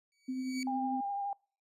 20% pulse tone with exponential growth, 2269 Hz, C#7, 40 cents sharp, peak -32 dBFS, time 0.12-0.63 s, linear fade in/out 1 ms, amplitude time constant 110 ms
sine tone with tremolo, 258.5 Hz, C4, 21 cents flat, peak -32 dBFS, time 0.28-1.01 s, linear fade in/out 10 ms, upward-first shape triangle, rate 11 Hz, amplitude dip 35%
sine tone with vibrato, 802 Hz, G5, 39 cents sharp, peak -33 dBFS, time 0.67-1.33 s, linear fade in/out 2 ms, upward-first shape sine, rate 12 Hz, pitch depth 20 cents each way
effects noise-tail reverb RT60 0.4 s tail -26 dB re dry + resampled to 32000 Hz

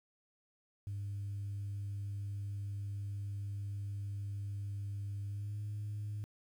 sine tone with pitch glide, 100.7 to 104.31 Hz, G2 to G#2, +47 to +8 cents, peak -36 dBFS, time 0.87-6.24 s, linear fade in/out 0 ms, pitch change +61 cents, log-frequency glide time 5.27-5.59 s, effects tanh soft clip ceiling -35 dBFS + 11-bit

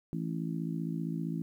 harmonic tone, 55.3 Hz, A1, 9 cents sharp, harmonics 3 / 4 / 5 / 6, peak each -34 / -39 / -39 / -43 dBFS, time 0.13-1.42 s, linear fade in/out 0 ms, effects 11-bit

